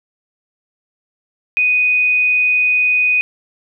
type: tone pair in turn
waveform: sine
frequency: 2489 / 2489 Hz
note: D#7 / D#7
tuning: 0 / 0 cents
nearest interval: unison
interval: 0 cents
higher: neither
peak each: -11 dBFS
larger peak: neither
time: 1.57-2.48 / 2.48-3.21 s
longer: first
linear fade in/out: 0 ms
effects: none